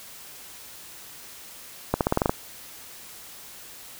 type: accelerating click train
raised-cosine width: 1 ms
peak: -6 dBFS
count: 8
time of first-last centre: 1.94-2.295 s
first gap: 68 ms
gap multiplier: 0.9
effects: white hiss -44 dBFS RMS until 3.99 s